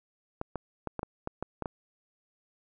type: clicks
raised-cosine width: 1 ms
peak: -19 dBFS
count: 9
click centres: 0.414 / 0.557 / 0.873 / 0.993 / 1.031 / 1.274 / 1.426 / 1.623 / 1.658 s
effects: none